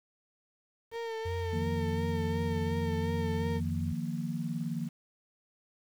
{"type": "tone with vibrato", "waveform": "35% pulse", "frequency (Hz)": 454.5, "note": "A#4", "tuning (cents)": -44, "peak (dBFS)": -33, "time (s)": [0.91, 3.61], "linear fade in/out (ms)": 50, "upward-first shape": "sine", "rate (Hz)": 2.8, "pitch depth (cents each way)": 37}
{"type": "tone", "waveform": "sine", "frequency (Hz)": 87.9, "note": "F2", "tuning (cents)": 12, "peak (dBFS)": -33, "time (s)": [1.25, 3.93], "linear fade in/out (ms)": 10}
{"type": "chord", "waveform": "sine", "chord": "Eb suspended second", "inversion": "none", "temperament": "equal", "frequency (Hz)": [155.56, 174.61, 233.1], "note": ["Eb3", "F3", "Bb3"], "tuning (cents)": [0, 0, 0], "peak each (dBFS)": -36, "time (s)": [1.52, 4.89], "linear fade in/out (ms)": 20}
{"effects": ["low-pass 4000 Hz 12 dB/octave", "9-bit"]}